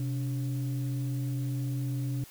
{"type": "tone pair together", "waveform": "sine", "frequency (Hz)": [128.38, 288.2], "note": ["C3", "D4"], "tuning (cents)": [-32, -33], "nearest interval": "octave + major second", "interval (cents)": 1399, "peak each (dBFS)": [-28, -36], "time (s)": [0, 2.24], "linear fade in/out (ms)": 2, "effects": ["tanh soft clip ceiling -25 dBFS", "white hiss -52 dBFS RMS until 2.3 s"]}